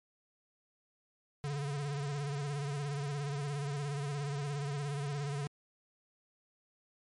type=tone with vibrato; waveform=square; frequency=142.8 Hz; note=D3; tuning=48 cents flat; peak=-35 dBFS; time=1.44-5.47 s; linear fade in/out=0 ms; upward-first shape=sine; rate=17 Hz; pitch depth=63 cents each way; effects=MP3 48 kbps